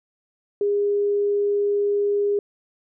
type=tone; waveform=sine; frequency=407.7 Hz; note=G#4; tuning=32 cents flat; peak=-18 dBFS; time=0.61-2.39 s; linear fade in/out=2 ms; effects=none